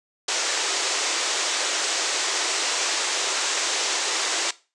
white band-pass noise, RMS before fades -25 dBFS, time 0.28-4.51 s, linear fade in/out 5 ms, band 320 to 7800 Hz, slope 48 dB/octave, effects noise-tail reverb RT60 0.3 s tail -18 dB re dry + resampled to 24000 Hz

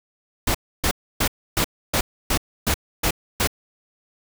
pink noise bursts, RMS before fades -20 dBFS, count 9, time 0.47-3.474 s, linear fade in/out 5 ms, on 76 ms, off 290 ms, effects none

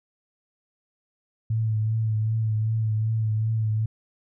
sine tone with vibrato, 110 Hz, A2, in tune, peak -21 dBFS, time 1.5-3.86 s, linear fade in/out 5 ms, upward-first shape triangle, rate 2.6 Hz, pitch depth 37 cents each way, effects none

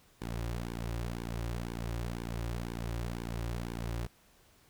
sawtooth tone with flanger, 58 Hz, A#1, 8 cents flat, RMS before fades -37 dBFS, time 0.21-4.07 s, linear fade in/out 10 ms, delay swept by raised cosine 1.5 to 4.6 ms, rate 2 Hz, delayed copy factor -1, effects pink hiss -64 dBFS RMS until 4.69 s

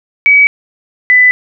sine tone pair in turn, 2274 / 1997.4 Hz, C#7 / B6, +44 / +19 cents, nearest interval major second, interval 225 cents, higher first, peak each -3 dBFS, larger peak neither, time 0.26-0.47 / 1.1-1.31 s, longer neither, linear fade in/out 0 ms, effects none

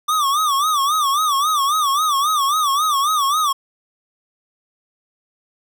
square tone with vibrato, 1174.7 Hz, D6, in tune, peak -16 dBFS, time 0.08-3.53 s, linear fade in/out 10 ms, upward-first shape sine, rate 3.7 Hz, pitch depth 140 cents each way, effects none

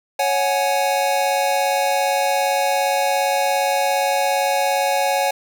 square chord, C# suspended fourth, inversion none, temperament equal with one note detuned, 554.4 / 740 / 837.4 Hz, C#5 / F#5 / G#5, 0 / 0 / +14 cents, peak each -22 dBFS, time 0.19-5.31 s, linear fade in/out 5 ms, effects none

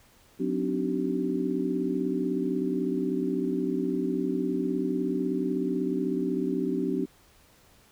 sine tone cluster, 183.5 / 255.7 / 292 / 311.7 / 382.1 Hz, F#3 / C4 / D4 / D#4 / G4, -14 / -40 / -10 / +3 / -44 cents, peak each -33 / -30 / -31 / -36 / -31 dBFS, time 0.39-7.06 s, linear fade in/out 20 ms, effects pink hiss -59 dBFS RMS until 7.91 s

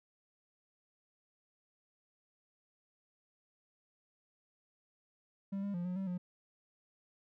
triangle tone with pitch steps, 196.6 / 200.9 / 174.9 / 180.8 / 192.6 / 179.1 Hz, G3 / G3 / F3 / F#3 / G3 / F3, +5 / +43 / +3 / -40 / -30 / +44 cents, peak -33 dBFS, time 5.52-6.18 s, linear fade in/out 10 ms, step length 110 ms, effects none

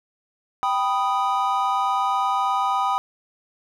triangle chord, G augmented, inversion none, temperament equal, 784 / 987.8 / 1244.5 Hz, G5 / B5 / D#6, 0 / 0 / 0 cents, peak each -22 dBFS, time 0.63-2.98 s, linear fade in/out 0 ms, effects none

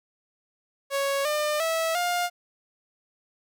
sawtooth tone with pitch steps, 554.4 / 601.1 / 651.7 / 706.6 Hz, C#5 / D5 / E5 / F5, 0 / +40 / -20 / +20 cents, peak -20 dBFS, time 0.9-2.3 s, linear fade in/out 50 ms, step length 350 ms, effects none

